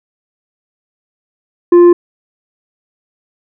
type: tone with tanh clipping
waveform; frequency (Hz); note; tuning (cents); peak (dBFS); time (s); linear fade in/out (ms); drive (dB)
sine; 349.2; F4; 0; -3; 1.72-1.93; 5; 5
effects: none